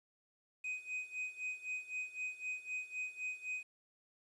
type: tone with tremolo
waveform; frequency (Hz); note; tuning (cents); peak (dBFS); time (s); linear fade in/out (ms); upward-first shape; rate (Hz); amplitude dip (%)
triangle; 2505; D#7; +11; -35; 0.64-3.63; 5; sine; 3.9; 85
effects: resampled to 24000 Hz + 11-bit